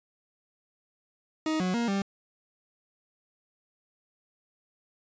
40% pulse tone with pitch steps, 313.8 / 183.5 / 235.4 / 197.2 Hz, D#4 / F#3 / A#3 / G3, +15 / -14 / +17 / +11 cents, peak -25 dBFS, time 1.46-2.02 s, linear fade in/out 2 ms, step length 140 ms, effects resampled to 16000 Hz

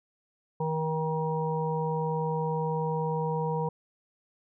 harmonic tone, 158.3 Hz, D#3, 30 cents sharp, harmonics 1 / 3 / 5 / 6, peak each -30 / -31 / -38 / -33 dBFS, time 0.6-3.69 s, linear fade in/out 5 ms, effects none

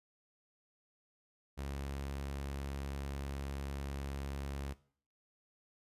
sawtooth tone, 69.3 Hz, C#2, in tune, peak -35 dBFS, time 1.57-4.74 s, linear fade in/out 20 ms, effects noise-tail reverb RT60 0.5 s tail -18 dB re dry + resampled to 32000 Hz

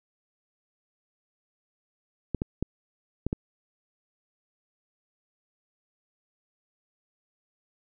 clicks, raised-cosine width 3 ms, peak -14 dBFS, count 5, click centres 2.347 / 2.419 / 2.626 / 3.266 / 3.329 s, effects none

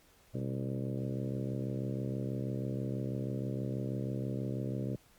harmonic tone with a mistuned harmonic, 66.2 Hz, C2, 21 cents sharp, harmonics 2 / 3 / 4 / 5 / 6 / 7 / 8 / 9, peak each -36 / -40 / -42 / -44 / -46 / -47 / -48 / -49 dBFS, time 0.34-4.96 s, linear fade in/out 5 ms, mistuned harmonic 2, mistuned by -110 cents, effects pink hiss -64 dBFS RMS until 5.18 s + Opus 48 kbps

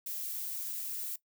violet noise, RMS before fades -38 dBFS, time 0.06-1.16 s, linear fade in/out 5 ms, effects noise-tail reverb RT60 0.1 s tail -18 dB re dry

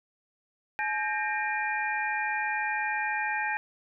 sine tone cluster, 850 / 1592 / 1844 / 2399 Hz, G#5 / G6 / A#6 / D7, +40 / +26 / -19 / +36 cents, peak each -31 / -33 / -33 / -34 dBFS, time 0.79-3.57 s, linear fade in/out 0 ms, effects none

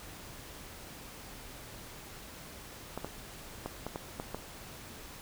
clicks, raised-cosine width 1 ms, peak -22 dBFS, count 7, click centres 2.976 / 3.046 / 3.66 / 3.866 / 3.959 / 4.199 / 4.346 s, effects pink hiss -48 dBFS RMS until 5.21 s

